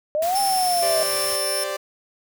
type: linear two-way sweep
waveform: sine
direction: up then down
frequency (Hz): 587.3 to 799 to 634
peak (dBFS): -19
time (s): 0.15-1.03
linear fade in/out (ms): 0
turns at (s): 0.39
type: noise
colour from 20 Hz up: white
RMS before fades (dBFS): -32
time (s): 0.22-1.36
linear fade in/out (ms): 2
type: tone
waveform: 15% pulse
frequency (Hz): 5360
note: E8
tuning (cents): +28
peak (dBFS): -18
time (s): 0.35-1.64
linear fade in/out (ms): 5
type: chord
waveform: sawtooth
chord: G suspended fourth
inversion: none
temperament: equal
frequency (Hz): 392 / 523.3 / 587.3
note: G4 / C5 / D5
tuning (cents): 0 / 0 / 0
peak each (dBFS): -29 / -28 / -23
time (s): 0.82-1.77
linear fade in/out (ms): 10
effects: none